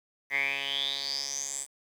10% pulse tone with band-pass filter sweep, 138.7 Hz, C#3, 1 cent sharp, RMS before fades -32 dBFS, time 0.3-1.67 s, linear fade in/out 50 ms, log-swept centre 2000 to 8400 Hz, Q 9.5, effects 9-bit

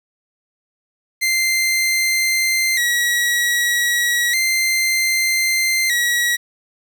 sawtooth tone with vibrato, 2000 Hz, B6, 21 cents sharp, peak -12 dBFS, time 1.21-6.37 s, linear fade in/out 20 ms, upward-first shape square, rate 0.32 Hz, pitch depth 72 cents each way, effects 8-bit

